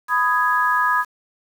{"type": "chord", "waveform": "sine", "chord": "G# minor", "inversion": "first", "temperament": "just", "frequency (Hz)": [996.7, 1245.9, 1661.2], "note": ["B5", "D#6", "G#6"], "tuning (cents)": [16, 2, 0], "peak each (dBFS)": -20, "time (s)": [0.08, 1.05], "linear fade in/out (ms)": 50, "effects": ["7-bit"]}